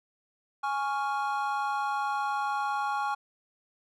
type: chord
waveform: triangle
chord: Db major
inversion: second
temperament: equal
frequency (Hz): 830.6 / 1108.7 / 1396.9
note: Ab5 / Db6 / F6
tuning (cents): 0 / 0 / 0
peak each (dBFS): -28 / -31 / -33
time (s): 0.63-3.15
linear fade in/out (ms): 10
effects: none